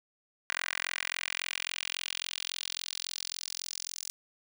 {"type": "tone with high-pass filter sweep", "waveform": "10% pulse", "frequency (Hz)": 43.64, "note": "F1", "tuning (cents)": -1, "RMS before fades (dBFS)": -37, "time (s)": [0.5, 4.1], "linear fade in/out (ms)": 0, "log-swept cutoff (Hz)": [1700, 6000], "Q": 2.1, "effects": []}